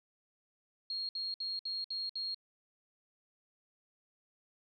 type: tone bursts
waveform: sine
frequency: 4262 Hz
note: C8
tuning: 31 cents sharp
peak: -35 dBFS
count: 6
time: 0.9-2.345 s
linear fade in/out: 2 ms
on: 190 ms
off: 61 ms
effects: none